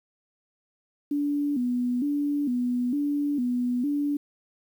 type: tone with vibrato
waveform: sine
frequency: 266.7 Hz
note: C4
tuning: 33 cents sharp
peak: -23 dBFS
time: 1.11-4.17 s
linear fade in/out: 5 ms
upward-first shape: square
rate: 1.1 Hz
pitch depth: 140 cents each way
effects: 9-bit

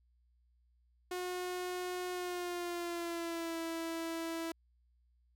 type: tone with pitch glide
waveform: sawtooth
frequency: 361.6 to 329.7 Hz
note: F#4 to E4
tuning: -40 to 0 cents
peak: -33 dBFS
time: 1.11-4.52 s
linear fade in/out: 5 ms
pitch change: -160 cents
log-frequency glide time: 2.12-3.58 s
effects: added 60 Hz sine -68 dBFS peak until 5.35 s

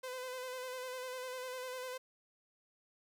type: tone with vibrato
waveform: sawtooth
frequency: 509 Hz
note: C5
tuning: 48 cents flat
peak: -37 dBFS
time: 0.03-1.98 s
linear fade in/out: 10 ms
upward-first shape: square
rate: 10 Hz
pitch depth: 26 cents each way
effects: none

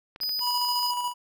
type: clicks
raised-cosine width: 0.3 ms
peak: -27 dBFS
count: 5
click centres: 0.161 / 0.203 / 0.234 / 0.293 / 0.393 s
type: tone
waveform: square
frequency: 4978 Hz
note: D#8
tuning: in tune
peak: -27 dBFS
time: 0.21-0.91 s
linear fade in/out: 2 ms
type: tone with tremolo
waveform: square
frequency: 977 Hz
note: B5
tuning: 19 cents flat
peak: -26 dBFS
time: 0.4-1.14 s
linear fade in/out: 50 ms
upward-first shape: square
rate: 14 Hz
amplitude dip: 35%
effects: none

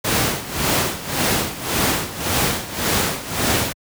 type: noise with tremolo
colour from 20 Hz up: pink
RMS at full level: -17 dBFS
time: 0.04-3.73 s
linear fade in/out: 10 ms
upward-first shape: sine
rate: 1.8 Hz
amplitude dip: 80%
effects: high-pass 80 Hz 12 dB/octave

